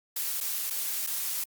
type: noise with dropouts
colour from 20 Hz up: blue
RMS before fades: -31 dBFS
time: 0.16-1.44 s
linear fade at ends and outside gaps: 5 ms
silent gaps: 0.404-0.409 / 0.7-0.706 / 1.066-1.071 s
effects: Opus 48 kbps